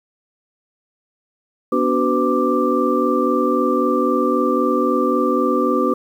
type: tone cluster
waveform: sine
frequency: 245.5 / 289.3 / 374.6 / 503 / 1178 Hz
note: B3 / D4 / F#4 / B4 / D6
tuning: -10 / -26 / +21 / +32 / +5 cents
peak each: -21 dBFS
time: 1.72-5.94 s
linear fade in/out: 5 ms
effects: 8-bit